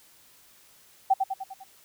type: tone with echo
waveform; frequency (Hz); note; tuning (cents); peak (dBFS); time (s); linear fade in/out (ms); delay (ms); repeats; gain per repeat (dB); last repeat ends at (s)
sine; 771; G5; -29; -16; 1.1-1.14; 10; 100; 5; -5; 1.64
effects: white hiss -57 dBFS RMS until 1.84 s